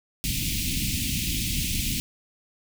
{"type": "band-stop noise", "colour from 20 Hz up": "pink", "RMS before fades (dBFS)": -27, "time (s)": [0.24, 2], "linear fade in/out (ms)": 0, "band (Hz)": [290, 2300], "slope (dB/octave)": 48, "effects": []}